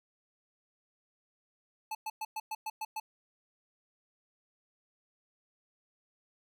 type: tone bursts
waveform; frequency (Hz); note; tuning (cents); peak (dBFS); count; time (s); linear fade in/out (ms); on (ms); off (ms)
square; 870; A5; -20; -35; 8; 1.91-3; 5; 40; 110
effects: none